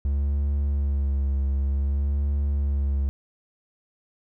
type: tone with vibrato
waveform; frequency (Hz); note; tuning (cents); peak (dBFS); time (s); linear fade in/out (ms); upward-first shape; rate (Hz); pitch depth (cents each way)
triangle; 69.8; C#2; +13; -19; 0.05-3.09; 0; sine; 0.54; 35
effects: none